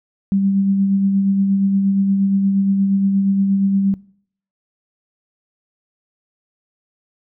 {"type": "tone with tremolo", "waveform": "sine", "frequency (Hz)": 196, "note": "G3", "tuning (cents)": 0, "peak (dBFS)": -12, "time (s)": [0.32, 3.94], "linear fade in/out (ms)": 0, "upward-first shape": "sine", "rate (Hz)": 8.5, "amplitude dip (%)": 35, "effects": ["noise-tail reverb RT60 0.6 s tail -22 dB re dry"]}